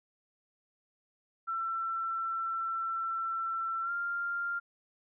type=tone with pitch glide; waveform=sine; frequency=1343 to 1394.4 Hz; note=E6 to F6; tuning=+32 to -3 cents; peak=-31 dBFS; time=1.47-4.6 s; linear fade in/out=20 ms; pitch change=+65 cents; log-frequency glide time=3.83-3.91 s; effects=none